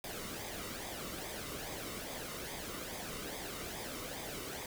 pink noise with flanger, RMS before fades -43 dBFS, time 0.04-4.66 s, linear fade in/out 2 ms, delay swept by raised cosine 0.7 to 1.23 ms, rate 2.4 Hz, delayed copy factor -0.55, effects none

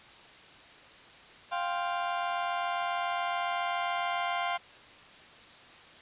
sawtooth chord, F suspended second, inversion none, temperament just, 698.5 / 785.8 / 1047.7 Hz, F5 / G5 / C6, 0 / +4 / +2 cents, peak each -28 / -32 / -30 dBFS, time 1.51-4.58 s, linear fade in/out 20 ms, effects white hiss -52 dBFS RMS until 6.01 s + resampled to 8000 Hz

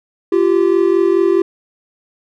triangle tone pair together, 344.3 / 389 Hz, F4 / G4, -25 / -13 cents, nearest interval major second, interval 212 cents, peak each -11 dBFS, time 0.32-1.42 s, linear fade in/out 5 ms, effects none

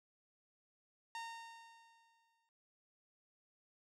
sawtooth tone with exponential decay, 919 Hz, A#5, 25 cents flat, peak -38 dBFS, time 1.15-2.49 s, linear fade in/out 1 ms, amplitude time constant 290 ms, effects low-pass 7000 Hz 12 dB/octave

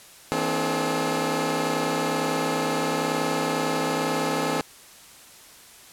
15% pulse tone cluster, 162.3 / 234.1 / 264.5 / 295.6 / 427.1 Hz, E3 / A#3 / C4 / D4 / G#4, -27 / +8 / +19 / +11 / +48 cents, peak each -24 / -27 / -21 / -27 / -22 dBFS, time 0.32-4.61 s, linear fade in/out 0 ms, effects white hiss -48 dBFS RMS until 5.92 s + low-pass 12000 Hz 12 dB/octave

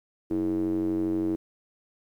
square tone with band-pass filter, 46.25 Hz, F#1, in tune, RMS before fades -27 dBFS, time 0.3-1.36 s, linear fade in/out 10 ms, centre 330 Hz, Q 6.9, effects 10-bit

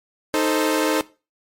sawtooth chord, A diminished, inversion second, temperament equal, 311.1 / 440 / 523.3 Hz, Eb4 / A4 / C5, 0 / 0 / 0 cents, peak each -17 / -19 / -20 dBFS, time 0.34-1.01 s, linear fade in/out 0 ms, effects noise-tail reverb RT60 0.3 s tail -19 dB re dry + MP3 64 kbps

